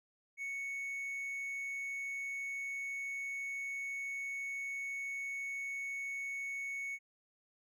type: tone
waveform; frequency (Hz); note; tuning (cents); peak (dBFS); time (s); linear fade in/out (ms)
triangle; 2217; C#7; 0; -36; 0.37-6.99; 50
effects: none